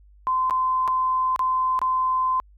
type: tone with dropouts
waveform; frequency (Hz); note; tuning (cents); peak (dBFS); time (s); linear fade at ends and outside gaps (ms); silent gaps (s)
sine; 1031; C6; -26; -19; 0.27-2.4; 0; 0.498-0.508 / 0.877-0.881 / 1.361-1.393 / 1.791-1.816
effects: added 50 Hz sine -49 dBFS peak until 2.57 s